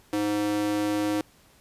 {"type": "tone with high-pass filter", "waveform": "square", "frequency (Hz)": 104, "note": "G#2", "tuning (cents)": 3, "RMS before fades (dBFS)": -26, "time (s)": [0.13, 1.21], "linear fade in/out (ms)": 0, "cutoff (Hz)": 330, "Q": 2.5, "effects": ["pink hiss -58 dBFS RMS until 1.6 s", "resampled to 32000 Hz"]}